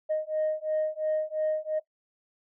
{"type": "beating tone pair", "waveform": "sine", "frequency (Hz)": [619, 621.9], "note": ["D#5", "D#5"], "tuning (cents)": [-9, -1], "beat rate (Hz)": 2.9, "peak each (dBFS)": -28, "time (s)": [0.09, 1.8], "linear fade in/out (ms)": 20, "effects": ["noise-tail reverb RT60 0.1 s tail -17 dB re dry", "tanh soft clip ceiling -21 dBFS"]}